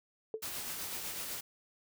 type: tone with exponential decay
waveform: sine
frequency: 439.2 Hz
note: A4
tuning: 3 cents flat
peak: -30 dBFS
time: 0.34-0.43 s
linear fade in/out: 1 ms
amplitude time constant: 19 ms
type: noise with tremolo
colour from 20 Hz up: white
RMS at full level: -39 dBFS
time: 0.42-1.41 s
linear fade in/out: 10 ms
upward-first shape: sine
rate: 8 Hz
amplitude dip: 30%
effects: none